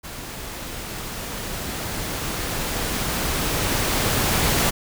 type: noise with level ramp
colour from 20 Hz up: pink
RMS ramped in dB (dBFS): -35 to -19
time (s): 0.03-4.71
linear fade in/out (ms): 20
effects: none